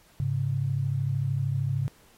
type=tone pair together; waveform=sine; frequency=104.4 / 137.57 Hz; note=G#2 / C#3; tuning=+10 / -13 cents; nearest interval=perfect fourth; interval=477 cents; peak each=-29 / -26 dBFS; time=0.2-1.88 s; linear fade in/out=0 ms; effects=pink hiss -59 dBFS RMS until 2.17 s + AAC 48 kbps